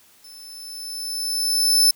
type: tone with level ramp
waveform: sawtooth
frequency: 5270 Hz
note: E8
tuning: 1 cent flat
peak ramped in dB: -39 to -9 dBFS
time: 0.24-1.91 s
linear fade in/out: 5 ms
effects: white hiss -54 dBFS RMS until 1.95 s